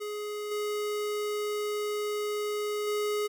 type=tone with level steps; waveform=square; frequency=418.3 Hz; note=G#4; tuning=12 cents sharp; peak=-34 / -30 / -28 dBFS; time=0-3.28 s; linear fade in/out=20 ms; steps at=0.51 / 2.87 s; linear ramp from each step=5 ms; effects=none